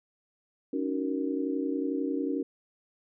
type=chord; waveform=sine; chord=D# minor seventh; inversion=third; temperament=just; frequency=280 / 311.1 / 373.4 / 466.7 Hz; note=C#4 / D#4 / F#4 / A#4; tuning=+18 / 0 / +16 / +2 cents; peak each=-30 / -34 / -35 / -36 dBFS; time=0.73-2.43 s; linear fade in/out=5 ms; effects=none